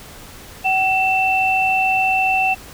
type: tone pair together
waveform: sine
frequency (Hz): 760 / 2673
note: F#5 / E7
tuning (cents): +46 / +23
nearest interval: octave + minor seventh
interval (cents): 2177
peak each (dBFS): -17 / -17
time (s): 0.64-2.55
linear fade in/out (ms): 20
effects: pink hiss -39 dBFS RMS until 2.73 s